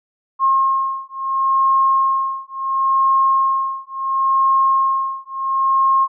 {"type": "beating tone pair", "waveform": "sine", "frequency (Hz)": [1073, 1073.72], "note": ["C6", "C6"], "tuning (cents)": [43, 44], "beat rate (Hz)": 0.72, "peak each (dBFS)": -17, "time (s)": [0.39, 6.08], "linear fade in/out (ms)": 50, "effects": []}